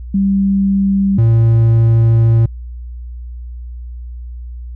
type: tone pair in turn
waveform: sine / triangle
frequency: 196 / 114.16 Hz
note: G3 / A#2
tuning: 0 / -36 cents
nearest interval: major sixth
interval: 936 cents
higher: first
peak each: -10 / -5 dBFS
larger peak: second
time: 0.14-1.18 / 1.18-2.46 s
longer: second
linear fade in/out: 5 ms
effects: added 60 Hz sine -25 dBFS peak until 4.75 s